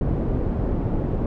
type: low-pass noise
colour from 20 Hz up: pink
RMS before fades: -23 dBFS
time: 0.01-1.26 s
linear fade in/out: 2 ms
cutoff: 430 Hz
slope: 12 dB/octave
effects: none